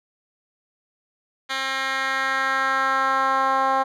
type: tone with band-pass filter sweep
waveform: 10% pulse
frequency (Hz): 267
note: C4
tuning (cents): +35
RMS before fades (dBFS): -22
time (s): 1.49-3.84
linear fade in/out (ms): 20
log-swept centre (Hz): 2700 to 890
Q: 1.9
effects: none